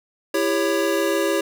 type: chord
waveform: square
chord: C# diminished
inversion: first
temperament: just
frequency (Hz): 332.6 / 399.1 / 554.4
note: E4 / G4 / C#5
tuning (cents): +16 / +31 / 0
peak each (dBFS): -24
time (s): 0.34-1.41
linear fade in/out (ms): 5
effects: none